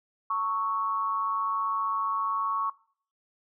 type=tone with amplitude modulation; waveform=sine; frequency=1108.7 Hz; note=C#6; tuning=in tune; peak=-22 dBFS; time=0.3-2.7 s; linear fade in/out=5 ms; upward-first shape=sine; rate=201 Hz; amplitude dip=70%; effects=noise-tail reverb RT60 0.5 s tail -21 dB re dry